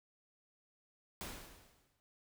pink noise with exponential decay, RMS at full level -42 dBFS, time 1.21-2 s, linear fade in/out 0 ms, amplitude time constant 170 ms, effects none

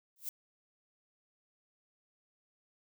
violet noise with exponential growth, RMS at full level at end -34 dBFS, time 0.16-0.29 s, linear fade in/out 1 ms, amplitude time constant 27 ms, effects none

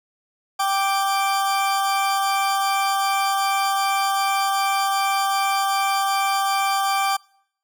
40% pulse tone pair together, 784 / 1174.7 Hz, G5 / D6, 0 / 0 cents, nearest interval perfect fifth, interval 700 cents, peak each -20 / -22 dBFS, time 0.59-7.17 s, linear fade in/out 10 ms, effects noise-tail reverb RT60 0.7 s tail -26 dB re dry

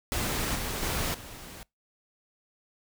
pink noise with level steps, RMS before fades -30 / -33 / -30 / -44 dBFS, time 0.12-1.63 s, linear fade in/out 0 ms, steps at 0.55 / 0.82 / 1.14 s, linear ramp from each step 5 ms, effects noise-tail reverb RT60 0.2 s tail -25 dB re dry

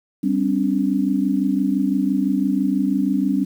sine chord, G suspended fourth, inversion none, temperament equal with one note detuned, 196 / 261.6 / 287.6 Hz, G3 / C4 / D4, 0 / 0 / -36 cents, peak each -21 dBFS, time 0.23-3.45 s, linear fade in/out 10 ms, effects 8-bit

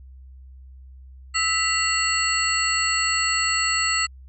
sine tone cluster, 1307 / 1981 / 2762 / 4368 / 7750 Hz, E6 / B6 / F7 / C#8 / B8, -15 / +5 / -20 / -26 / -34 cents, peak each -26 dBFS, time 1.34-4.07 s, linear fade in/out 20 ms, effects added 65 Hz sine -41 dBFS peak until 4.28 s

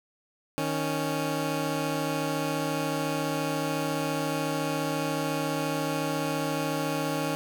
15% pulse tone pair together, 155.56 / 276.9 Hz, D#3 / C#4, 0 / -2 cents, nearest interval minor seventh, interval 998 cents, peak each -24 / -23 dBFS, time 0.58-7.35 s, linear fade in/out 0 ms, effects none

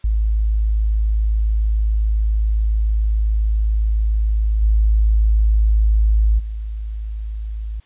sine tone with level steps, 53.6 Hz, A1, 45 cents flat, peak -14 / -11 / -23 dBFS, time 0.04-7.8 s, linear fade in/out 5 ms, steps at 4.61 / 6.38 s, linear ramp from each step 20 ms, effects white hiss -56 dBFS RMS until 7.85 s + resampled to 8000 Hz

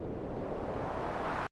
white noise with low-pass filter sweep, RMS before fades -36 dBFS, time 0-1.47 s, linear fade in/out 5 ms, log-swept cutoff 380 to 1200 Hz, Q 1.4, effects Opus 24 kbps

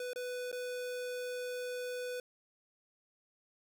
square tone with dropouts, 496.5 Hz, B4, 9 cents sharp, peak -38 dBFS, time 0-2.2 s, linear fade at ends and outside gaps 2 ms, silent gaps 0.133-0.159 / 0.516-0.527 s, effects none

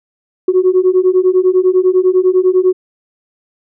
sine beating tone pair, 364.3 / 374.3 Hz, F#4 / F#4, -27 / +20 cents, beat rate 10 Hz, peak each -10 dBFS, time 0.48-2.73 s, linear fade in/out 5 ms, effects tanh soft clip ceiling -2 dBFS

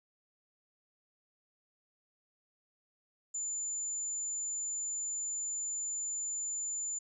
sine tone, 7060 Hz, A8, 5 cents sharp, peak -34 dBFS, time 3.34-6.99 s, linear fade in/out 10 ms, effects none

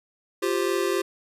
square chord, F suspended second, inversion none, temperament just, 349.2 / 392.9 / 523.8 Hz, F4 / G4 / C5, 0 / +4 / +2 cents, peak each -27 / -26 / -32 dBFS, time 0.42-1.02 s, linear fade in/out 10 ms, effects resampled to 32000 Hz

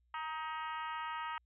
harmonic tone with a mistuned harmonic, 315.8 Hz, D#4, 26 cents sharp, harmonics 3 / 4 / 5 / 6 / 7 / 8 / 9 / 10, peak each -41 / -42 / -50 / -48 / -54 / -55 / -53 / -58 dBFS, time 0.14-1.38 s, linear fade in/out 2 ms, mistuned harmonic 3, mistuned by -20 cents, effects added 60 Hz sine -70 dBFS peak until 1.45 s

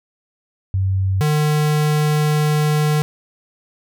sine / square tone pair in turn, 95.6 / 151.06 Hz, G2 / D3, -43 / +49 cents, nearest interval minor sixth, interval 792 cents, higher second, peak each -15 dBFS, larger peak neither, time 0.74-1.21 / 1.21-3.02 s, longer second, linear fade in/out 0 ms, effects none

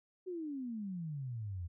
sine exponential sweep, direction down, 378.2 to 82.6 Hz, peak -38 dBFS, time 0.26-1.68 s, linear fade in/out 20 ms, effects none

